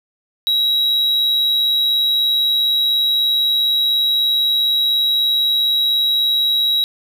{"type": "tone", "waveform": "triangle", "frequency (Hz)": 3861, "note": "B7", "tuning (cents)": -40, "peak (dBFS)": -12, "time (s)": [0.47, 6.84], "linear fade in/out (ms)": 0, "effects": []}